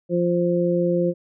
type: harmonic tone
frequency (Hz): 174.61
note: F3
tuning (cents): 0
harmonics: 1 / 2 / 3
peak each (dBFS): -22 / -22 / -22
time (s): 0.09-1.14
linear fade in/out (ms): 50
effects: none